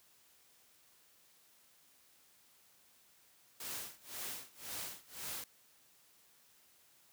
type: noise with tremolo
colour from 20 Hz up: white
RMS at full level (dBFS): -42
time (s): 3.6-5.44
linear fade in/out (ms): 2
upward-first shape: sine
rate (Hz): 1.9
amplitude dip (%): 95
effects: white hiss -67 dBFS RMS until 7.12 s + high-pass 60 Hz 12 dB/octave